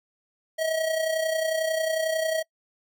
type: tone with amplitude modulation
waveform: square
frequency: 640 Hz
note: D#5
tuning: 49 cents sharp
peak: -22 dBFS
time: 0.58-2.43 s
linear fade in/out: 20 ms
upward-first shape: sine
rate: 31.1 Hz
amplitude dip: 55%
effects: noise-tail reverb RT60 0.1 s tail -25 dB re dry